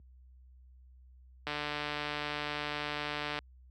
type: click train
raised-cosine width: 0.3 ms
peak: -19 dBFS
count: 285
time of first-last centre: 1.47-3.389 s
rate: 148 Hz
effects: added 63 Hz sine -39 dBFS peak until 3.7 s + high-pass 150 Hz 12 dB/octave